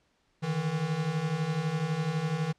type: beating tone pair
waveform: square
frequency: 149.1 / 161.1 Hz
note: D3 / E3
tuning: +27 / -39 cents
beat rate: 12 Hz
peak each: -34 / -30 dBFS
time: 0.42-2.53 s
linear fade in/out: 20 ms
effects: pink hiss -71 dBFS RMS until 2.58 s + low-pass 6000 Hz 12 dB/octave